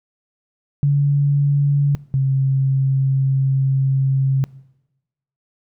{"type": "tone pair in turn", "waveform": "sine", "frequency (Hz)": [142.5, 134.64], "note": ["C#3", "C3"], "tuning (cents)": [48, 50], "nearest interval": "minor second", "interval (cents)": 98, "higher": "first", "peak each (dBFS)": [-12, -14], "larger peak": "first", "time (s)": [[0.83, 1.95], [2.14, 4.44]], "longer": "second", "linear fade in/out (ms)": 0, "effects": ["noise-tail reverb RT60 1.0 s tail -21 dB re dry"]}